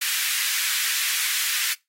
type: high-pass noise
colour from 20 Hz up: pink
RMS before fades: -25 dBFS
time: 0.01-1.74 s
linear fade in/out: 10 ms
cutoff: 1700 Hz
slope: 24 dB/octave
effects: noise-tail reverb RT60 0.2 s tail -21 dB re dry + AAC 48 kbps